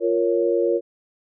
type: chord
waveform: sine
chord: Bb minor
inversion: second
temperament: equal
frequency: 349.2 / 466.2 / 554.4 Hz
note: F4 / Bb4 / Db5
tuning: 0 / 0 / 0 cents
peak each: -21 / -21 / -23 dBFS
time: 0-0.81 s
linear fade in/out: 50 ms
effects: none